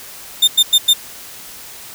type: tone bursts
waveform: 40% pulse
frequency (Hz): 3612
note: A7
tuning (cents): +45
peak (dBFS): -6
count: 4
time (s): 0.42-0.936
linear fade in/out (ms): 10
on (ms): 57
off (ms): 96
effects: white hiss -35 dBFS RMS until 1.94 s